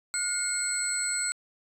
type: tone cluster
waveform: sine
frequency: 1438 / 2155 / 4229 / 7970 Hz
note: F#6 / C#7 / C8 / B8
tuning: -50 / -49 / +18 / +15 cents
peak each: -33 / -36 / -35 / -28 dBFS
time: 0.14-1.32 s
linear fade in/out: 0 ms
effects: tanh soft clip ceiling -18 dBFS